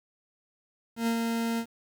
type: tone with ADSR envelope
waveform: 40% pulse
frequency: 230 Hz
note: A#3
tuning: 23 cents flat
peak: -23 dBFS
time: 0.96-1.66 s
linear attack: 110 ms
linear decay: 88 ms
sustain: -3 dB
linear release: 75 ms
effects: 9-bit